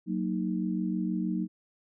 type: chord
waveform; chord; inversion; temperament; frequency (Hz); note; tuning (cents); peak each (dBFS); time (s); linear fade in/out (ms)
sine; D# minor; first; equal with one note detuned; 185 / 231.3 / 311.1; F#3 / A#3 / D#4; 0 / -13 / 0; -30 / -33 / -33; 0.06-1.48; 50
effects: none